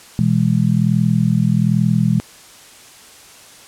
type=chord; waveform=sine; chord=E major; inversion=second; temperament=just; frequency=123.61 / 164.81 / 206 Hz; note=B2 / E3 / G#3; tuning=+2 / 0 / -14 cents; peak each=-17 / -16 / -17 dBFS; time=0.19-2.2 s; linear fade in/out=0 ms; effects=white hiss -42 dBFS RMS until 3.67 s + low-pass 10000 Hz 12 dB/octave